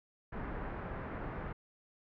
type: low-pass noise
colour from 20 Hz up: pink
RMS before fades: -41 dBFS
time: 0.32-1.53 s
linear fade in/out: 10 ms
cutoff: 1800 Hz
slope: 24 dB/octave
effects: none